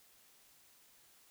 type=silence; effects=white hiss -65 dBFS RMS until 1.3 s